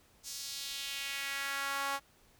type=tone with high-pass filter sweep; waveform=sawtooth; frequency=277.2 Hz; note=C#4; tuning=in tune; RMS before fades=-38 dBFS; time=0.23-2 s; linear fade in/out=50 ms; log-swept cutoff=6000 to 940 Hz; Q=1.8; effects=pink hiss -65 dBFS RMS until 2.39 s